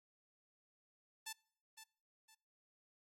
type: tone with echo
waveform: 5% pulse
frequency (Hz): 880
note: A5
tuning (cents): 0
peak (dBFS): -32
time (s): 1.26-1.33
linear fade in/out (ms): 10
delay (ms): 510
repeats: 2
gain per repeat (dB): -10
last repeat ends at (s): 2.35
effects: noise-tail reverb RT60 0.6 s tail -26 dB re dry + AAC 48 kbps